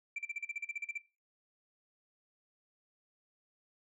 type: tone bursts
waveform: sine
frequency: 2349 Hz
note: D7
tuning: in tune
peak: -33 dBFS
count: 13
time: 0.16-0.978 s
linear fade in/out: 5 ms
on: 26 ms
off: 40 ms
effects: noise-tail reverb RT60 0.3 s tail -19 dB re dry + tanh soft clip ceiling -33 dBFS